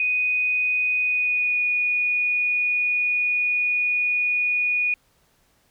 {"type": "tone with pitch glide", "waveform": "sine", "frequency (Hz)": [2489, 2460], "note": ["D#7", "D#7"], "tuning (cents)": [0, -20], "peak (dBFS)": -19, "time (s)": [0, 4.94], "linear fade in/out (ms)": 2, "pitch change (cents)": -20, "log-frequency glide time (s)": [1.01, 1.63], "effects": ["pink hiss -63 dBFS RMS until 5.7 s"]}